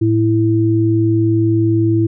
sine tone pair together, 110 / 330.2 Hz, A2 / E4, 0 / +3 cents, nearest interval octave + perfect fifth, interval 1903 cents, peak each -14 / -13 dBFS, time 0.01-2.07 s, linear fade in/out 10 ms, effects none

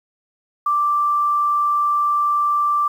sine tone, 1174.7 Hz, D6, in tune, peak -15 dBFS, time 0.66-2.88 s, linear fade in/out 5 ms, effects 8-bit

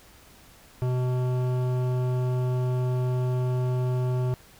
sine tone with hard clipping, 126 Hz, B2, 35 cents sharp, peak -25 dBFS, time 0.82-4.34 s, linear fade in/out 0 ms, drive 14 dB, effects pink hiss -53 dBFS RMS until 4.59 s

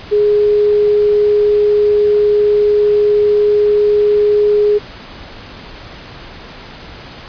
sine tone, 416.4 Hz, G#4, 5 cents sharp, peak -8 dBFS, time 0.11-4.79 s, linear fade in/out 20 ms, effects pink hiss -33 dBFS RMS until 7.28 s + resampled to 11025 Hz

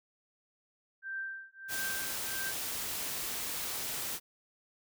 sine tone with tremolo, 1568 Hz, G6, in tune, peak -34 dBFS, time 1.02-2.53 s, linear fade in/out 50 ms, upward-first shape triangle, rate 1.5 Hz, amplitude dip 100%
white noise, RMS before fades -37 dBFS, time 1.68-4.2 s, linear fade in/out 50 ms
effects none

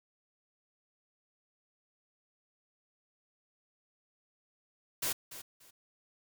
white noise with echo, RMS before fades -33 dBFS, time 5.02-5.13 s, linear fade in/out 10 ms, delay 290 ms, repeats 2, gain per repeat -13 dB, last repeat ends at 5.71 s, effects none

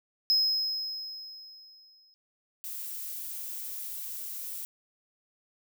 triangle tone with exponential decay, 5120 Hz, D#8, 49 cents sharp, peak -19 dBFS, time 0.3-2.14 s, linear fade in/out 0 ms, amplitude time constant 400 ms
violet noise, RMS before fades -38 dBFS, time 2.64-4.65 s, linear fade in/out 0 ms
effects none

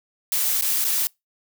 blue noise with dropouts, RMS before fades -22 dBFS, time 0.32-1.07 s, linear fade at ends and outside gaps 1 ms, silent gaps 0.611-0.622 / 0.844-0.849 s, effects noise-tail reverb RT60 0.2 s tail -26 dB re dry

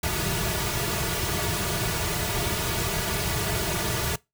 pink noise with comb filter, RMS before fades -27 dBFS, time 0.03-4.16 s, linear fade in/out 5 ms, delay 3.8 ms, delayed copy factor -0.95, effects noise-tail reverb RT60 0.2 s tail -22 dB re dry

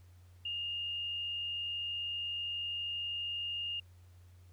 sine tone with frequency modulation, 2828 Hz, F7, 21 cents sharp, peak -35 dBFS, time 0.45-3.8 s, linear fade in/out 5 ms, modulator 72.5 Hz, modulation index 0.51, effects added 89 Hz sine -55 dBFS peak until 4.52 s + pink hiss -70 dBFS RMS until 4.52 s

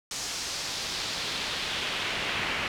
brown noise with band-pass filter sweep, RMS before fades -32 dBFS, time 0.11-2.68 s, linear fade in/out 2 ms, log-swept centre 6300 to 2400 Hz, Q 1.6, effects none

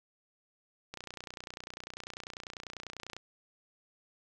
click train, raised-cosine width 0.2 ms, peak -24 dBFS, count 68, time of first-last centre 0.94-3.166 s, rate 30.1 Hz, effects none

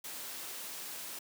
white noise, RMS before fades -43 dBFS, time 0.04-1.19 s, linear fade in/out 5 ms, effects high-pass 200 Hz 12 dB/octave

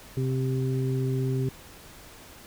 harmonic tone, 130.81 Hz, C3, in tune, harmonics 1 / 2 / 3, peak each -25 / -33 / -32 dBFS, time 0.17-1.49 s, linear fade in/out 2 ms, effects pink hiss -48 dBFS RMS until 2.46 s

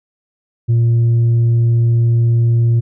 sine tone with tanh clipping, 116.8 Hz, A#2, 4 cents sharp, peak -10 dBFS, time 0.68-2.81 s, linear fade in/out 20 ms, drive 2 dB, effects none

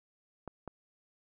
clicks, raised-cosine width 1 ms, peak -27 dBFS, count 2, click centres 0.477 / 0.677 s, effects none

